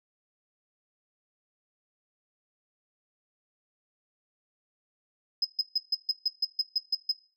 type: tone bursts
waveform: sine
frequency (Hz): 5070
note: D#8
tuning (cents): +32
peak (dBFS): -21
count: 11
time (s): 5.42-7.117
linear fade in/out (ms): 5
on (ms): 27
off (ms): 140
effects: noise-tail reverb RT60 0.4 s tail -19 dB re dry + tanh soft clip ceiling -18 dBFS